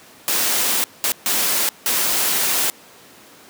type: noise bursts at uneven times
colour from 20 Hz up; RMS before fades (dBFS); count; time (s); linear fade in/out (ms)
white; -19; 4; 0.28-0.84 / 1.04-1.12 / 1.26-1.69 / 1.86-2.7; 0
effects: pink hiss -45 dBFS RMS until 3.49 s + high-pass 200 Hz 12 dB/octave